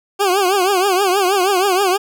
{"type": "tone with vibrato", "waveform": "20% pulse", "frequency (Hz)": 382.2, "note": "G4", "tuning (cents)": -44, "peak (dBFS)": -8, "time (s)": [0.19, 1.98], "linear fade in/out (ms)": 20, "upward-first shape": "triangle", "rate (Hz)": 6.3, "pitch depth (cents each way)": 150, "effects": []}